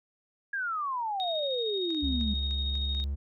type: exponential sweep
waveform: sine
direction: down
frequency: 1661.2 to 200 Hz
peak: -29 dBFS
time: 0.53-2.34 s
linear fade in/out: 5 ms
type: tone with tremolo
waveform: sine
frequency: 3729 Hz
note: A#7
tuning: in tune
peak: -31 dBFS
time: 1.2-3.04 s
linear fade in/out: 0 ms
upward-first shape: square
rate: 13 Hz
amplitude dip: 25%
type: clicks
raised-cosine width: 0.2 ms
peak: -32 dBFS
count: 7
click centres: 1.905 / 1.947 / 2.211 / 2.51 / 2.754 / 2.949 / 3 s
type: tone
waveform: triangle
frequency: 70 Hz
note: C#2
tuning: 18 cents sharp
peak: -27 dBFS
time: 2.02-3.16 s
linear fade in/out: 20 ms
effects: none